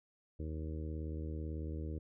harmonic tone, 78.1 Hz, D#2, 7 cents sharp, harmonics 1 / 2 / 3 / 4 / 5 / 6 / 7, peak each -39 / -47 / -51 / -47 / -52 / -52 / -58 dBFS, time 0.39-1.99 s, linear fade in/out 10 ms, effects none

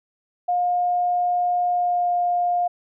sine tone with pitch glide, 712 to 707.1 Hz, F5 to F5, +33 to +21 cents, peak -18 dBFS, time 0.48-2.68 s, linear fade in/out 10 ms, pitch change -12 cents, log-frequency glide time 1.7-2.11 s, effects none

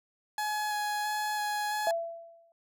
30% pulse tone with vibrato, 841 Hz, G#5, 22 cents sharp, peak -27 dBFS, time 0.38-1.91 s, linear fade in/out 2 ms, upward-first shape square, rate 1.5 Hz, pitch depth 10 cents each way
sine tone with exponential decay, 671 Hz, E5, 31 cents sharp, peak -23 dBFS, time 1.87-2.52 s, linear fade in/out 1 ms, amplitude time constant 140 ms
effects none

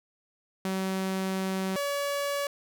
sawtooth tone pair in turn, 190 / 568.1 Hz, F#3 / C#5, +46 / +42 cents, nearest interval octave + perfect fifth, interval 1896 cents, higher second, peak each -24 dBFS, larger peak neither, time 0.65-1.76 / 1.76-2.47 s, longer first, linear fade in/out 2 ms, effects none

